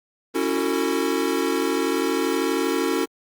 square chord, F# minor seventh, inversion second, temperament equal with one note detuned, 277.2 / 329.6 / 370 / 448.5 Hz, C#4 / E4 / F#4 / A4, 0 / 0 / 0 / +33 cents, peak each -27 dBFS, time 0.34-3.06 s, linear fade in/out 20 ms, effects Opus 24 kbps

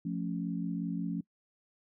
sine chord, F augmented, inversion none, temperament equal, 174.61 / 220 / 277.2 Hz, F3 / A3 / C#4, 0 / 0 / 0 cents, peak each -34 / -38 / -37 dBFS, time 0.05-1.21 s, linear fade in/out 5 ms, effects noise-tail reverb RT60 0.1 s tail -24 dB re dry

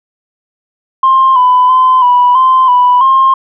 sine tone with pitch steps, 1057 / 1001 / 1027 / 983 / 1038 / 988 / 1064 Hz, C6 / B5 / C6 / B5 / C6 / B5 / C6, +17 / +23 / -33 / -8 / -14 / 0 / +29 cents, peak -3 dBFS, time 1.03-3.34 s, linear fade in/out 5 ms, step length 330 ms, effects tanh soft clip ceiling 0 dBFS

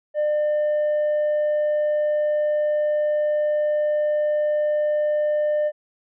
sine tone with tanh clipping, 600 Hz, D5, 37 cents sharp, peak -19 dBFS, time 0.14-5.72 s, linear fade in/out 50 ms, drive 2 dB, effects none

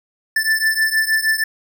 square beating tone pair, 1760 / 1766.4 Hz, A6 / A6, 0 / +6 cents, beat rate 6.4 Hz, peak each -18 / -20 dBFS, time 0.36-1.44 s, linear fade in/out 5 ms, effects none

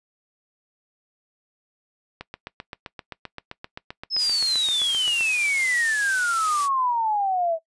click train, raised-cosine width 0.3 ms, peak -18 dBFS, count 24, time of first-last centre 2.21-5.209 s, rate 7.67 Hz
sine exponential sweep, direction down, 5274 to 641 Hz, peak -20 dBFS, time 4.1-7.59 s, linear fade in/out 50 ms
blue noise, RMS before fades -28 dBFS, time 4.17-6.69 s, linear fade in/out 50 ms
effects noise-tail reverb RT60 0.1 s tail -21 dB re dry + resampled to 22050 Hz

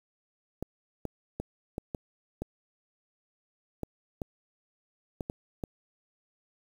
clicks, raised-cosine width 2 ms, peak -20 dBFS, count 11, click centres 0.626 / 1.053 / 1.4 / 1.781 / 1.948 / 2.42 / 3.833 / 4.218 / 5.208 / 5.299 / 5.638 s, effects 8-bit

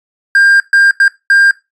triangle tone bursts at uneven times, 1600 Hz, G6, 35 cents sharp, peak -3 dBFS, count 4, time 0.35-0.6 / 0.73-0.91 / 1-1.08 / 1.3-1.51 s, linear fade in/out 2 ms, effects noise-tail reverb RT60 0.2 s tail -17 dB re dry + resampled to 24000 Hz

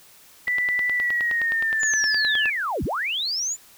sine tone with pitch glide, 1975.5 to 1729.7 Hz, B6 to A6, 0 to -30 cents, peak -20 dBFS, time 0.47-2.5 s, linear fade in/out 5 ms, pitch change -230 cents, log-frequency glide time 0.94-1.96 s
click train, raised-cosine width 0.3 ms, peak -16 dBFS, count 20, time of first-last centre 0.48-2.457 s, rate 9.61 Hz
sine linear two-way sweep, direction down then up, 7240 to 32.75 to 7240 Hz, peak -23 dBFS, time 1.79-3.57 s, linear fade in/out 50 ms, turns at 2.84 s
effects white hiss -51 dBFS RMS until 3.77 s

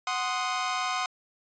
sawtooth chord, C diminished, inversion second, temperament equal, 740 / 1046.5 / 1244.5 Hz, Gb5 / C6 / Eb6, 0 / 0 / 0 cents, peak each -28 dBFS, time 0.07-1.06 s, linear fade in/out 2 ms, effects resampled to 16000 Hz

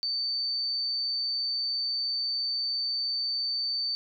sine tone, 4563 Hz, C#8, 49 cents sharp, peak -27 dBFS, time 0.03-3.95 s, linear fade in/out 0 ms, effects none

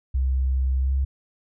sine tone with pitch glide, 65.41 to 67.21 Hz, C2 to C2, 0 to +47 cents, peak -19 dBFS, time 0.14-1.05 s, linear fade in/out 10 ms, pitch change +47 cents, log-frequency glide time 0.8-0.93 s, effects none

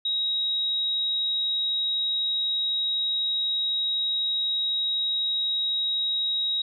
sine tone, 3807 Hz, A#7, 36 cents sharp, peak -23 dBFS, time 0.05-6.62 s, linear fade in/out 5 ms, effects none

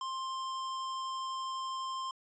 square tone, 1052 Hz, C6, 9 cents sharp, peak -36 dBFS, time 0.01-2.11 s, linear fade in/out 2 ms, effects resampled to 16000 Hz

